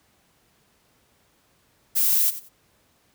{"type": "noise with echo", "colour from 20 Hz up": "violet", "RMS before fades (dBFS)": -20, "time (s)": [1.95, 2.31], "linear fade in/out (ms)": 20, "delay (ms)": 92, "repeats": 2, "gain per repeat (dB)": -14, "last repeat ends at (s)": 2.494, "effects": ["pink hiss -63 dBFS RMS until 3.14 s", "high-pass 60 Hz 12 dB/octave"]}